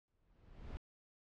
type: noise with exponential growth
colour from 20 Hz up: brown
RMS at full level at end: -44 dBFS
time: 0.08-0.77 s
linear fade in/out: 0 ms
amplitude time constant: 150 ms
effects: low-pass 4000 Hz 12 dB/octave

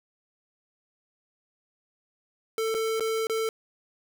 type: tone with dropouts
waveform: square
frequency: 445 Hz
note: A4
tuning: 20 cents sharp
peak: -26 dBFS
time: 2.58-3.49 s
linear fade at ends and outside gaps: 1 ms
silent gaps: 2.743-2.748 / 2.997-3.006 / 3.27-3.297 s
effects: none

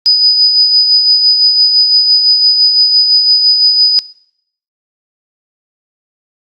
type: tone with tremolo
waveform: sine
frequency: 4978 Hz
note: D#8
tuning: in tune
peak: -3 dBFS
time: 0.06-3.99 s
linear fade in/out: 0 ms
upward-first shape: sine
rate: 5.9 Hz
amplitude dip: 45%
effects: noise-tail reverb RT60 0.7 s tail -21 dB re dry + Opus 48 kbps

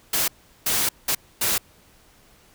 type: noise bursts at uneven times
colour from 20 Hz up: white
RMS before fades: -22 dBFS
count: 4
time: 0.13-0.28 / 0.66-0.89 / 1.08-1.15 / 1.41-1.58 s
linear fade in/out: 5 ms
effects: pink hiss -55 dBFS RMS until 2.54 s

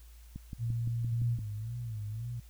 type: click train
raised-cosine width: 5 ms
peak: -28 dBFS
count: 7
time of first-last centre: 0.36-1.389 s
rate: 5.83 Hz
type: tone with pitch glide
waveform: sine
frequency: 116.54 to 117.49 Hz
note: A#2 to A#2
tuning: 0 to +14 cents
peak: -30 dBFS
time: 0.58-1.38 s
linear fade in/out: 50 ms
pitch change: +14 cents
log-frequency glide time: 0.72-1.15 s
type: tone with vibrato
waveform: sine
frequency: 112.4 Hz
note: A2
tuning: 37 cents sharp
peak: -35 dBFS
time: 1.12-2.4 s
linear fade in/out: 5 ms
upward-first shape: sine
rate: 1.9 Hz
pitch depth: 130 cents each way
effects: added 57 Hz sine -50 dBFS peak until 2.49 s + white hiss -63 dBFS RMS until 2.49 s

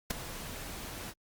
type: noise with ADSR envelope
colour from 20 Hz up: pink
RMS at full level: -28 dBFS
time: 0.1-1.14 s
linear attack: 7 ms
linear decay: 10 ms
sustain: -14 dB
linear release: 49 ms
effects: Opus 48 kbps

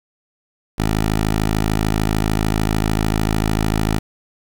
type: tone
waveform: 10% pulse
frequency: 53.4 Hz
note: G#1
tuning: 49 cents sharp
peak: -8 dBFS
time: 0.78-3.99 s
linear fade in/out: 10 ms
effects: 8-bit

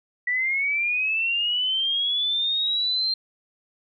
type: linear sweep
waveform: sine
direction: up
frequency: 1945 to 4178 Hz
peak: -21 dBFS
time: 0.27-3.14 s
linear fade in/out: 5 ms
effects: none

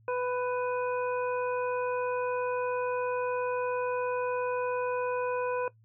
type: harmonic tone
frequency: 497 Hz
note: B4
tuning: 11 cents sharp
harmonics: 1 / 2 / 3 / 5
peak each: -29 / -35 / -39 / -43 dBFS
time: 0.08-5.68 s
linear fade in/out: 2 ms
effects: noise-tail reverb RT60 0.1 s tail -18 dB re dry + added 111 Hz sine -58 dBFS peak until 5.84 s

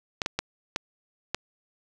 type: clicks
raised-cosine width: 0.2 ms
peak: -9 dBFS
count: 5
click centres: 0.218 / 0.261 / 0.39 / 0.761 / 1.346 s
effects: none

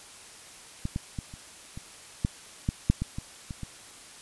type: clicks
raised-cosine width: 5 ms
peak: -17 / -17 / -20 / -30 / -26 / -12 / -13 / -7 / -16 / -21 / -23 / -23 dBFS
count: 12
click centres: 0.854 / 0.961 / 1.188 / 1.339 / 1.775 / 2.249 / 2.689 / 2.9 / 3.02 / 3.185 / 3.508 / 3.633 s
effects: white hiss -48 dBFS RMS until 4.21 s + resampled to 24000 Hz

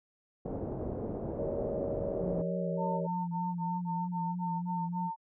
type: low-pass noise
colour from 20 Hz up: white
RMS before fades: -37 dBFS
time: 0.45-2.42 s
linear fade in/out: 5 ms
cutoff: 570 Hz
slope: 24 dB/octave
type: chord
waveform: sine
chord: Eb dominant seventh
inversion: first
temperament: just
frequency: 388.9 / 466.7 / 560 / 622.3 Hz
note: G4 / Bb4 / Db5 / Eb5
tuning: -14 / +2 / +18 / 0 cents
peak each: -42 / -39 / -36 / -40 dBFS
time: 1.38-3.07 s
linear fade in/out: 10 ms
type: tone with vibrato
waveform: sine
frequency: 174.61 Hz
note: F3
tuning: in tune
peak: -33 dBFS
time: 2.19-5.11 s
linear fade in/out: 50 ms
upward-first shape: triangle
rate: 3.3 Hz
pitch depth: 47 cents each way
type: tone bursts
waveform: sine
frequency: 903 Hz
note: A5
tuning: 45 cents sharp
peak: -33 dBFS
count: 9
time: 2.77-5.162 s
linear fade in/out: 50 ms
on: 240 ms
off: 29 ms
effects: none

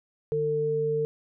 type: tone pair together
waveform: sine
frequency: 150 / 449.5 Hz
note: D3 / A4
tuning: +37 / +37 cents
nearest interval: octave + perfect fifth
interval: 1900 cents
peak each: -32 / -24 dBFS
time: 0.32-1.05 s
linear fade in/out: 0 ms
effects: none

